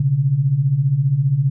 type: beating tone pair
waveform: sine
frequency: 125.7 / 140.7 Hz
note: B2 / C#3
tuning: +31 / +26 cents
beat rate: 15 Hz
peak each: -20 / -15 dBFS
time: 0-1.5 s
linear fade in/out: 5 ms
effects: none